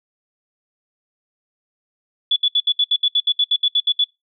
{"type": "tone bursts", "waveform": "sine", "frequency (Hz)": 3434, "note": "A7", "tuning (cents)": -43, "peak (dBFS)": -13, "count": 15, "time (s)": [2.31, 4.042], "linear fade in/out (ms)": 5, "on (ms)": 52, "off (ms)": 68, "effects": ["noise-tail reverb RT60 0.2 s tail -23 dB re dry"]}